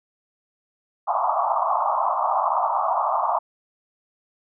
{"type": "band-pass noise", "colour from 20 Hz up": "white", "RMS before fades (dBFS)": -22, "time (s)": [1.07, 3.39], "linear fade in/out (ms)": 10, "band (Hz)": [630, 1200], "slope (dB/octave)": 96, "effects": []}